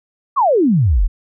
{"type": "exponential sweep", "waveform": "sine", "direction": "down", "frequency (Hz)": [1201, 34.65], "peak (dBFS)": -10, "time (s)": [0.36, 1.08], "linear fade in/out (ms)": 20, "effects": []}